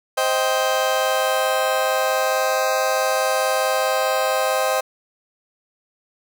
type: chord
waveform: 30% pulse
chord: C minor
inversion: none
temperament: just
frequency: 523.3 / 627.9 / 784.9 Hz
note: C5 / Eb5 / G5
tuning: 0 / +16 / +2 cents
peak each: -19 / -20 / -21 dBFS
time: 0.17-4.81 s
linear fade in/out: 10 ms
effects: none